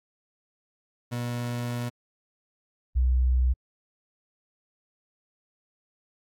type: tone pair in turn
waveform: 30% pulse / sine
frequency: 120.6 / 62.97 Hz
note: B2 / B1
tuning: -41 / +34 cents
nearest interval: major seventh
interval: 1125 cents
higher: first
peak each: -26 / -19 dBFS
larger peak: second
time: 1.11-1.9 / 2.95-3.54 s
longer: first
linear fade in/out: 20 ms
effects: AAC 64 kbps